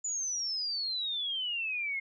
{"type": "exponential sweep", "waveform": "sine", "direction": "down", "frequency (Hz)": [7040, 2129], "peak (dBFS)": -31, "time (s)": [0.04, 2], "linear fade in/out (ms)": 10, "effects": []}